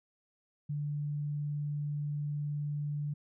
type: tone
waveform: sine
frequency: 146.83 Hz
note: D3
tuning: in tune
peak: -32 dBFS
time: 0.69-3.14 s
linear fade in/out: 10 ms
effects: none